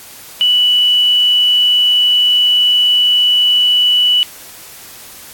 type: tone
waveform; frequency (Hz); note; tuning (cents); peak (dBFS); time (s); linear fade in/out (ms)
sine; 2960; F#7; 0; -8; 0.41-4.23; 0
effects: white hiss -35 dBFS RMS until 5.33 s + AAC 64 kbps